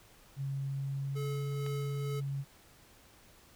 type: tone with pitch glide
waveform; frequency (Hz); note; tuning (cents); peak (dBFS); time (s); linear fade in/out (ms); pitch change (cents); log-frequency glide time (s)
sine; 137.1 to 138.37; C#3 to C#3; -19 to -3; -33; 0.36-2.45; 50; +16; 0.76-1.44
type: tone with tremolo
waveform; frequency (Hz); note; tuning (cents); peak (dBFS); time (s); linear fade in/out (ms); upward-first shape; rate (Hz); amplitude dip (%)
square; 430; A4; -40; -39; 1.15-2.21; 20; sine; 2.2; 40
type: click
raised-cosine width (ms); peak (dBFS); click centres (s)
0.3; -31; 1.664
effects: pink hiss -60 dBFS RMS until 3.55 s

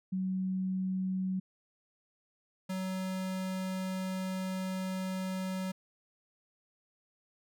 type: tone pair in turn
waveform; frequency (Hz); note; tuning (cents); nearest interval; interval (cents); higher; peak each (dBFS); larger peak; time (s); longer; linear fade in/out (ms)
sine / square; 187.5 / 187.5; F#3 / F#3; +23 / +23; unison; 0; neither; -30 / -34; first; 0.12-1.4 / 2.69-5.72; second; 10
effects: none

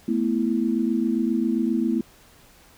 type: chord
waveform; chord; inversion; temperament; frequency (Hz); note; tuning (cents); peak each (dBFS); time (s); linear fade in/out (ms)
sine; A suspended second; none; just; 220 / 247.5 / 330; A3 / B3 / E4; 0 / +4 / +2; -24 / -24 / -25; 0.08-2.01; 5
effects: pink hiss -53 dBFS RMS until 2.77 s

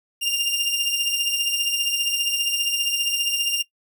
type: beating tone pair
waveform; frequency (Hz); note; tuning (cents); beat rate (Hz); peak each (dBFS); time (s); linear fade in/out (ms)
sawtooth; 2794 / 2809; F7 / F7; 0 / +9; 15; -19 / -22; 0.21-3.63; 20
effects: noise-tail reverb RT60 0.1 s tail -20 dB re dry

